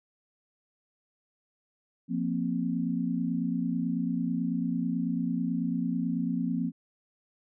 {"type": "chord", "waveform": "sine", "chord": "F suspended fourth", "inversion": "none", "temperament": "just", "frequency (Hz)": [174.61, 232.8, 261.9], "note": ["F3", "Bb3", "C4"], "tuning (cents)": [0, -2, 2], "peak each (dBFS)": -31, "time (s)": [2.08, 6.72], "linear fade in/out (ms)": 50, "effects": []}